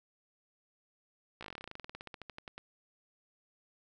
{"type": "slowing click train", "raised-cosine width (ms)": 0.3, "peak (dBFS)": -28, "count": 26, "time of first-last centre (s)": [1.41, 2.58], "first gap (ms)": 16, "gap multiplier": 1.08, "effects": []}